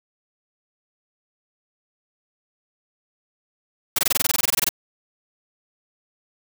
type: noise bursts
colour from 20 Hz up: white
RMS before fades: -19 dBFS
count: 16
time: 3.96-4.691 s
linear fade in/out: 5 ms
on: 26 ms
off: 21 ms
effects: none